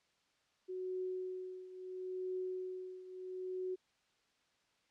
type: tone with tremolo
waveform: sine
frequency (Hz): 370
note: F#4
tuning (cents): 0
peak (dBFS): -36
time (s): 0.68-3.76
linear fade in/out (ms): 20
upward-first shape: triangle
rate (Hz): 0.74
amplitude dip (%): 80
effects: white hiss -75 dBFS RMS until 4.9 s + low-pass 5000 Hz 12 dB/octave